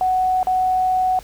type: tone with dropouts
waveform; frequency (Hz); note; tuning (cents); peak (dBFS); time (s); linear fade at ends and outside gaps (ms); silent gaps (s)
sine; 743; F#5; +7; -15; 0.01-1.19; 1; 0.43-0.47
effects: added 50 Hz sine -41 dBFS peak until 1.23 s + pink hiss -44 dBFS RMS until 1.23 s